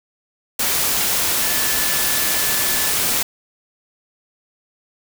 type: tone in noise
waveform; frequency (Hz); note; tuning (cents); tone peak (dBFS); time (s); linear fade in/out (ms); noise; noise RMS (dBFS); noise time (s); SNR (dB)
sine; 1739; A6; -21; -29; 1.42-2.93; 5; white; -19; 0.59-3.23; -13
effects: none